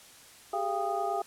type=tone cluster; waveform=sine; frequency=390.8 / 419.8 / 691 / 796 / 1238 Hz; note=G4 / G#4 / F5 / G5 / D#6; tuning=-5 / +19 / -19 / +26 / -9 cents; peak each=-36 / -38 / -32 / -33 / -37 dBFS; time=0.53-1.22 s; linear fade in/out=5 ms; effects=white hiss -53 dBFS RMS until 1.26 s + low-pass 11000 Hz 12 dB/octave